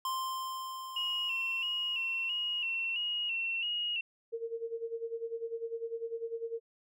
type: tone with exponential decay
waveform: square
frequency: 1046.5 Hz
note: C6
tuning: in tune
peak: -32 dBFS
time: 0.05-3.69 s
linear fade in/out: 2 ms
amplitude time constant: 790 ms
type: tone with vibrato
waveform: sine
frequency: 2794 Hz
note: F7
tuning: in tune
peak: -31 dBFS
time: 0.96-4.01 s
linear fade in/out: 5 ms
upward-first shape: square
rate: 1.5 Hz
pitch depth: 53 cents each way
type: tone with tremolo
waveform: sine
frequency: 459.3 Hz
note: A#4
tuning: 26 cents flat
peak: -32 dBFS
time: 4.32-6.6 s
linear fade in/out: 20 ms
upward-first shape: sine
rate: 10 Hz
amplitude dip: 80%
effects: none